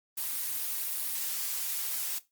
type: noise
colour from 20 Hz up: blue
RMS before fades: -33 dBFS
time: 0.17-2.19 s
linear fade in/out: 10 ms
effects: noise-tail reverb RT60 0.2 s tail -17 dB re dry + Opus 32 kbps